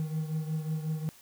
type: beating tone pair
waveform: triangle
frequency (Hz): 155.7 / 161.2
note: D#3 / E3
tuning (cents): +2 / -38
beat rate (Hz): 5.5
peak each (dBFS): -29 / -35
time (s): 0-1.09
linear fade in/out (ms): 0
effects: white hiss -56 dBFS RMS until 1.21 s